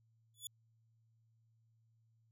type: tone with exponential growth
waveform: 15% pulse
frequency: 3437 Hz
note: A7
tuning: 41 cents flat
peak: -32 dBFS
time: 0.34-0.47 s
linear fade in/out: 2 ms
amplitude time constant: 28 ms
effects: added 113 Hz sine -70 dBFS peak until 2.31 s

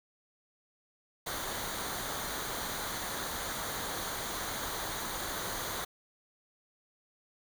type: noise with comb filter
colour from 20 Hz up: pink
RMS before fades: -37 dBFS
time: 1.26-5.85 s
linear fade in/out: 10 ms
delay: 0.38 ms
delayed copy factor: -0.6
effects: none

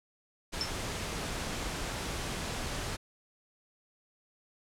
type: noise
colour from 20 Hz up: pink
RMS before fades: -36 dBFS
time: 0.52-2.97 s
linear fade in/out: 20 ms
type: tone with exponential decay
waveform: sine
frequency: 5330 Hz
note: E8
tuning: 18 cents sharp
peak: -26 dBFS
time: 0.61-0.73 s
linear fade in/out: 0 ms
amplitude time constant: 25 ms
effects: low-pass 9000 Hz 12 dB/octave

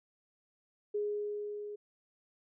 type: tone with level ramp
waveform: sine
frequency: 415.3 Hz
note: G#4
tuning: in tune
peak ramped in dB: -30 to -40 dBFS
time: 0.94-1.76 s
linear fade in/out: 10 ms
effects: none

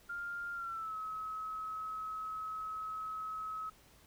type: tone with pitch glide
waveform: sine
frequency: 1400 to 1283.8 Hz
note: F6 to E6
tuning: +4 to -46 cents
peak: -38 dBFS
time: 0.09-3.7 s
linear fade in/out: 10 ms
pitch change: -150 cents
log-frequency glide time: 0.53-0.96 s
effects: added 50 Hz sine -70 dBFS peak until 4.06 s + pink hiss -63 dBFS RMS until 4.06 s

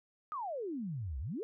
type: exponential two-way sweep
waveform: sine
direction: down then up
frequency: 1278 to 60.8 to 485.4 Hz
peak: -36 dBFS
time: 0.32-1.43 s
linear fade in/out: 0 ms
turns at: 1.19 s
effects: none

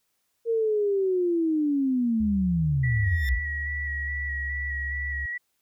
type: linear sweep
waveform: sine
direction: down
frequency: 465.4 to 50.6 Hz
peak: -21 dBFS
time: 0.45-3.4 s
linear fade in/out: 50 ms
type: tone with pitch glide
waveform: sine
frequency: 74.6 to 69.6 Hz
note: D2 to C#2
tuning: +28 to +8 cents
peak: -31 dBFS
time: 2.2-5.26 s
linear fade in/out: 5 ms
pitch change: -120 cents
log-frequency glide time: 3.39-4.41 s
type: tone with vibrato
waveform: sine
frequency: 1932 Hz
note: B6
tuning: 39 cents flat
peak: -29 dBFS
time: 2.83-5.38 s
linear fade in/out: 10 ms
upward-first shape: square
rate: 2.4 Hz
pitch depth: 19 cents each way
type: tone with exponential growth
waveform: 20% pulse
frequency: 1787 Hz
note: A6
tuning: 26 cents sharp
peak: -29 dBFS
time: 3.02-3.29 s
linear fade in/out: 0 ms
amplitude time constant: 58 ms
effects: white hiss -74 dBFS RMS until 5.61 s

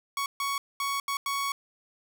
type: tone bursts at uneven times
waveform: sawtooth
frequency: 1115 Hz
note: C#6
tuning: 10 cents sharp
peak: -24 dBFS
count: 5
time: 0.17-0.26 / 0.4-0.58 / 0.8-1 / 1.08-1.17 / 1.26-1.52 s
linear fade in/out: 2 ms
effects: none

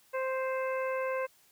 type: harmonic tone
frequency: 523.3 Hz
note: C5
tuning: in tune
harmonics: 1 / 2 / 3 / 4 / 5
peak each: -31 / -37 / -41 / -43 / -45 dBFS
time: 0.13-1.27 s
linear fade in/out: 20 ms
effects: white hiss -64 dBFS RMS until 1.51 s

